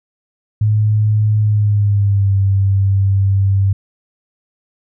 sine tone with pitch glide, 106.7 to 97.84 Hz, G#2 to G2, +47 to -3 cents, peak -10 dBFS, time 0.61-3.73 s, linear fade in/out 5 ms, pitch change -150 cents, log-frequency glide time 1.39-2.36 s, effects none

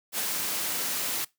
white noise with ADSR envelope, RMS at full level -28 dBFS, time 0.12-1.25 s, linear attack 62 ms, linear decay 24 ms, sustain -2 dB, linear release 9 ms, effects noise-tail reverb RT60 0.2 s tail -22 dB re dry + high-pass 150 Hz 12 dB/octave

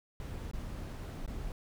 brown noise with dropouts, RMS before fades -40 dBFS, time 0.2-1.52 s, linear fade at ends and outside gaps 1 ms, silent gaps 0.513-0.534 / 1.262-1.277 s, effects none

